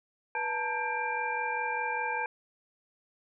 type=tone cluster; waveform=sine; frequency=487.8 / 875 / 920 / 1598 / 2367 Hz; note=B4 / A5 / A#5 / G6 / D7; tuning=-21 / -10 / -23 / +33 / +13 cents; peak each=-39 / -33 / -38 / -35 / -36 dBFS; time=0.35-2.26 s; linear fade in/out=2 ms; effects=none